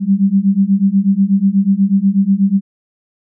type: beating tone pair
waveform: sine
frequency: 191.8 / 200 Hz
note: G3 / G3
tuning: -37 / +35 cents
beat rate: 8.2 Hz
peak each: -13 / -12 dBFS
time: 0-2.61 s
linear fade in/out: 50 ms
effects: none